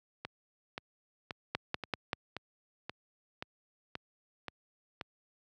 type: two click trains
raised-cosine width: 0.3 ms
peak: -22 / -15 dBFS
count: 10 / 4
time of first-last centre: 0.25-5.012 / 1.55-2.131 s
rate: 1.89 / 5.16 Hz
effects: high-pass 80 Hz 12 dB/octave